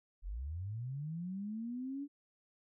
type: linear sweep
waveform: sine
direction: up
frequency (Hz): 38.89 to 290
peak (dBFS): -38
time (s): 0.22-2.08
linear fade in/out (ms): 50
effects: none